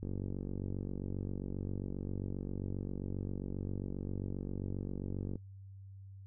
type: click train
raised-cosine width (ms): 3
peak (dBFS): -26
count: 254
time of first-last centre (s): 0.03-5.356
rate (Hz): 47.5
effects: noise-tail reverb RT60 0.1 s tail -19 dB re dry + added 97 Hz sine -48 dBFS peak until 6.26 s